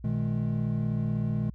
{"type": "tone cluster", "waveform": "triangle", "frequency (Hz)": [119.6, 156, 211.7], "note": ["A#2", "D#3", "G#3"], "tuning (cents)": [45, 5, 33], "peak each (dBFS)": [-27, -29, -29], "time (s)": [0.04, 1.5], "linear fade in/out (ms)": 5, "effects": ["added 60 Hz sine -44 dBFS peak until 1.54 s"]}